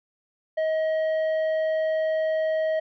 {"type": "tone with tanh clipping", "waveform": "sine", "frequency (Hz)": 633, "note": "D#5", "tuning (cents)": 30, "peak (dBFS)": -23, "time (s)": [0.57, 2.8], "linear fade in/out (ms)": 10, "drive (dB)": 7, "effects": []}